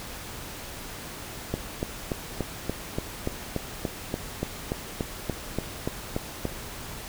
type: click train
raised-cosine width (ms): 2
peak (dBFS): -13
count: 18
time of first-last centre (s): 1.54-6.453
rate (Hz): 3.46
effects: pink hiss -39 dBFS RMS until 7.08 s